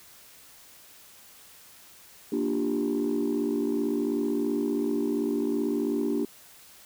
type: chord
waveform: sine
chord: G minor seventh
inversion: first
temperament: equal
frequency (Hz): 233.1 / 293.7 / 349.2 / 392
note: Bb3 / D4 / F4 / G4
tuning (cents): 0 / 0 / 0 / 0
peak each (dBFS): -29 / -27 / -32 / -29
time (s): 2.32-6.25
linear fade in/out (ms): 5
effects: tanh soft clip ceiling -19 dBFS + white hiss -52 dBFS RMS until 6.85 s